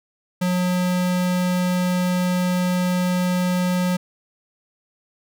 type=tone; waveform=square; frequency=180.6 Hz; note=F#3; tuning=42 cents flat; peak=-19 dBFS; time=0.41-3.97 s; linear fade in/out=10 ms; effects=none